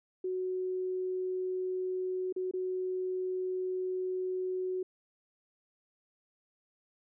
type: tone with dropouts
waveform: sine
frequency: 370 Hz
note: F#4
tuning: in tune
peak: -31 dBFS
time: 0.24-4.83 s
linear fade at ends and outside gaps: 5 ms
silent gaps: 2.326-2.362 / 2.512-2.536 s
effects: none